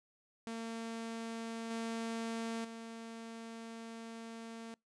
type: tone with level steps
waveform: sawtooth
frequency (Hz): 227.8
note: A#3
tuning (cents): -40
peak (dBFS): -36 / -33 / -41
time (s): 0.47-4.74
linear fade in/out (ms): 0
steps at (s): 1.7 / 2.64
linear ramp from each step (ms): 10
effects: noise-tail reverb RT60 0.2 s tail -26 dB re dry + resampled to 22050 Hz